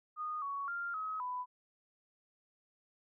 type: tone with pitch steps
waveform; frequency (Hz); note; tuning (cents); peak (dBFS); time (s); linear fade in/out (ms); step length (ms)
sine; 1232 / 1118 / 1394 / 1274 / 996; D#6 / C#6 / F6 / D#6 / B5; -17 / +14 / -4 / +41 / +14; -36; 0.16-1.46; 50; 260
effects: none